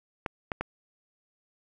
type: clicks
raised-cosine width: 0.5 ms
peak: -15 dBFS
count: 3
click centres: 0.262 / 0.518 / 0.61 s
effects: none